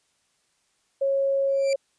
sine tone, 548 Hz, C#5, 20 cents flat, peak -20 dBFS, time 1.01-1.76 s, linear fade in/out 10 ms
20% pulse tone with exponential growth, 2349 Hz, D7, in tune, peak -24 dBFS, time 1.48-1.73 s, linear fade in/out 1 ms, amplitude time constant 53 ms
effects white hiss -69 dBFS RMS until 1.98 s + resampled to 22050 Hz

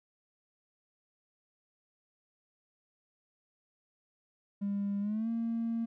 triangle tone with pitch glide, 201 to 229.6 Hz, G3 to A#3, +44 to -26 cents, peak -27 dBFS, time 4.61-5.86 s, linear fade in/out 20 ms, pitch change +230 cents, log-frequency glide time 5-5.29 s, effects tanh soft clip ceiling -27 dBFS

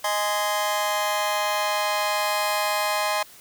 sawtooth chord, Ab major, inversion second, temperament just, 623 / 830.6 / 1038.3 Hz, Eb5 / Ab5 / C6, +2 / 0 / -14 cents, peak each -23 dBFS, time 0.04-3.23 s, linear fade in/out 5 ms, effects white hiss -48 dBFS RMS until 3.4 s

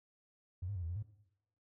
triangle tone with pitch steps, 90.2 / 102 / 90.2 / 82.1 / 88.2 / 106.4 Hz, F#2 / G#2 / F#2 / E2 / F2 / G#2, -44 / -31 / -44 / -6 / +18 / +42 cents, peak -33 dBFS, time 0.62-1.028 s, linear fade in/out 10 ms, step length 68 ms, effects noise-tail reverb RT60 0.8 s tail -21 dB re dry + tanh soft clip ceiling -35 dBFS

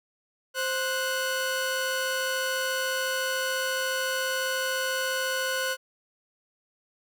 sawtooth tone pair together, 523.3 / 1475.8 Hz, C5 / F#6, 0 / -5 cents, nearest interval octave + tritone, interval 1795 cents, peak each -26 / -25 dBFS, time 0.54-5.77 s, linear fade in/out 50 ms, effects none

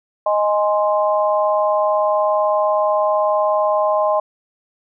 sine chord, Ab major, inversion second, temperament equal, 622.3 / 830.6 / 1046.5 Hz, Eb5 / Ab5 / C6, 0 / 0 / 0 cents, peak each -16 / -21 / -20 dBFS, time 0.26-4.2 s, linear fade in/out 5 ms, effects none

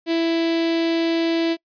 sawtooth tone with notch filter, 331.3 Hz, E4, 9 cents sharp, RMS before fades -20 dBFS, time 0.06-1.57 s, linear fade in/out 50 ms, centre 1200 Hz, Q 0.78, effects noise-tail reverb RT60 0.1 s tail -26 dB re dry + resampled to 11025 Hz

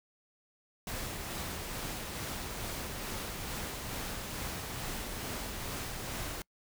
pink noise with tremolo, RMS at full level -38 dBFS, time 0.87-6.42 s, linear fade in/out 2 ms, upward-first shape sine, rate 2.3 Hz, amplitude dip 25%, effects noise-tail reverb RT60 0.1 s tail -26 dB re dry

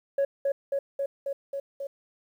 sine tone with echo, 555 Hz, C#5, 2 cents sharp, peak -19 dBFS, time 0.18-0.25 s, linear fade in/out 5 ms, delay 270 ms, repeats 6, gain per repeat -2 dB, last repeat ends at 1.87 s, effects tanh soft clip ceiling -20 dBFS + 10-bit

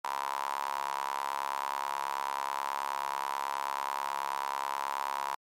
sawtooth tone with high-pass filter, 69.3 Hz, C#2, in tune, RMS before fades -34 dBFS, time 0.04-5.35 s, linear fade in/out 5 ms, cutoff 960 Hz, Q 7.3, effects MP3 64 kbps

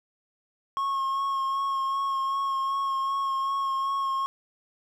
triangle tone with vibrato, 1087 Hz, C#6, 34 cents flat, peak -23 dBFS, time 0.77-4.26 s, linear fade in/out 0 ms, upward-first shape sine, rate 2.6 Hz, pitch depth 19 cents each way, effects none

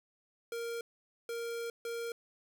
square tone bursts at uneven times, 466.2 Hz, A#4, in tune, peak -37 dBFS, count 3, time 0.52-0.81 / 1.29-1.7 / 1.85-2.12 s, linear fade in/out 2 ms, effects none

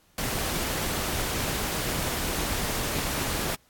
pink noise, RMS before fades -29 dBFS, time 0.18-3.55 s, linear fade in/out 2 ms, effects pink hiss -62 dBFS RMS until 3.69 s + AAC 64 kbps

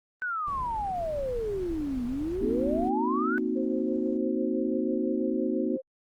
sine exponential two-way sweep, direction down then up, 1525 to 236.6 to 1525 Hz, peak -28 dBFS, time 0.22-3.38 s, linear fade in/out 0 ms, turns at 2.05 s
brown noise, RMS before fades -40 dBFS, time 0.46-2.9 s, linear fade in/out 20 ms
sine chord, C half-diminished seventh, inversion third, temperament equal, 233.1 / 261.6 / 311.1 / 370 Hz, Bb3 / C4 / Eb4 / Gb4, 0 / 0 / 0 / 0 cents, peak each -31 dBFS, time 2.41-5.77 s, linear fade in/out 5 ms
sine tone with tremolo, 526 Hz, C5, 9 cents sharp, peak -32 dBFS, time 3.55-5.82 s, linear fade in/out 20 ms, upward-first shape sine, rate 6 Hz, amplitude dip 55%
effects Opus 32 kbps

